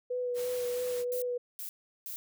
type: tone with vibrato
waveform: sine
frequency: 493.4 Hz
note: B4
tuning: 2 cents flat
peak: -30 dBFS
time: 0.1-1.38 s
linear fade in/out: 10 ms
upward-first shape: sine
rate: 3 Hz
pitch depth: 18 cents each way
type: noise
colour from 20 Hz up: white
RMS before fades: -44 dBFS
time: 0.34-1.05 s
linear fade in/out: 50 ms
type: noise bursts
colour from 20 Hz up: violet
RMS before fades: -40 dBFS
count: 3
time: 1.12-2.16 s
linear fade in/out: 0 ms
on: 100 ms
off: 370 ms
effects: none